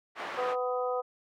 pink band-pass noise, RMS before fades -38 dBFS, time 0.15-0.56 s, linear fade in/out 50 ms, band 640 to 1900 Hz, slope 12 dB/octave
harmonic tone, 250 Hz, B3, 21 cents sharp, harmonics 2 / 3 / 4 / 5, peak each -30 / -35 / -40 / -36 dBFS, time 0.37-1.02 s, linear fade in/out 20 ms
effects none

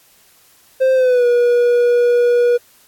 triangle tone with pitch glide, 523.3 to 482.6 Hz, C5 to B4, 0 to -40 cents, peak -8 dBFS, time 0.8-2.58 s, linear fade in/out 20 ms, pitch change -140 cents, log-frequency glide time 0.94-1.26 s, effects white hiss -51 dBFS RMS until 2.87 s + AAC 64 kbps

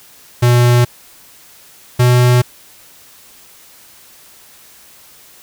square tone pair in turn, 121.6 / 123.51 Hz, B2 / B2, -26 / +1 cents, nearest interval unison, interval 27 cents, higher second, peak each -8 dBFS, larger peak neither, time 0.42-0.85 / 1.99-2.42 s, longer neither, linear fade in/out 10 ms, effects white hiss -43 dBFS RMS until 5.42 s

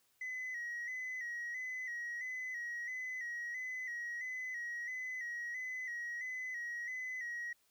sine tone with vibrato, 1958 Hz, B6, 15 cents flat, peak -37 dBFS, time 0.21-7.53 s, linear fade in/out 5 ms, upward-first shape square, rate 1.5 Hz, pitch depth 53 cents each way, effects tanh soft clip ceiling -37 dBFS + white hiss -74 dBFS RMS until 7.7 s

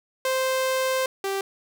sawtooth tone pair in turn, 522 / 391.1 Hz, C5 / G4, -4 / -4 cents, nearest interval perfect fourth, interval 500 cents, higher first, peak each -18 / -21 dBFS, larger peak first, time 0.25-1.06 / 1.24-1.41 s, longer first, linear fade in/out 2 ms, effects none

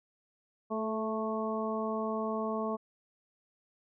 harmonic tone with a mistuned harmonic, 220 Hz, A3, in tune, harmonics 1 / 2 / 3 / 4 / 5, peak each -35 / -36 / -37 / -42 / -38 dBFS, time 0.7-2.77 s, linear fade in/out 20 ms, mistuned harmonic 2, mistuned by -17 cents, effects none

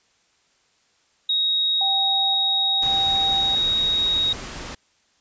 sine tone, 3776 Hz, A#7, 22 cents sharp, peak -18 dBFS, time 1.29-4.33 s, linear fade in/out 5 ms
sine tone with tremolo, 784 Hz, G5, in tune, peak -25 dBFS, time 1.81-3.55 s, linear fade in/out 2 ms, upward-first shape square, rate 0.94 Hz, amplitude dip 40%
pink noise, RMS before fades -34 dBFS, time 2.82-4.75 s, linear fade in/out 5 ms
effects white hiss -63 dBFS RMS until 5.2 s + resampled to 16000 Hz

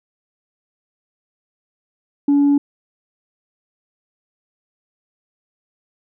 sine tone, 285 Hz, C#4, 48 cents sharp, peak -9 dBFS, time 2.28-2.58 s, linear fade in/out 5 ms, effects tanh soft clip ceiling -9 dBFS

